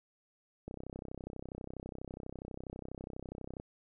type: click train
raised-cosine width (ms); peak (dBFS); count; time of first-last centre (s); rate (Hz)
2; -29; 95; 0.68-3.599; 32.2
effects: none